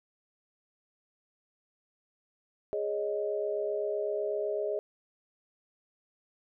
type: chord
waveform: sine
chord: Ab suspended fourth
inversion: none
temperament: equal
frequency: 415.3 / 554.4 / 622.3 Hz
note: Ab4 / Db5 / Eb5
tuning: 0 / 0 / 0 cents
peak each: -32 / -37 / -33 dBFS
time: 2.73-4.79 s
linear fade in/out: 0 ms
effects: none